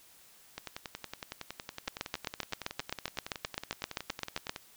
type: two click trains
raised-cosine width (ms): 0.2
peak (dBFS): -15 / -21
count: 21 / 44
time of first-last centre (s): 1.88-4.494 / 0.58-4.561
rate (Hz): 7.65 / 10.8
effects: white hiss -59 dBFS RMS until 4.76 s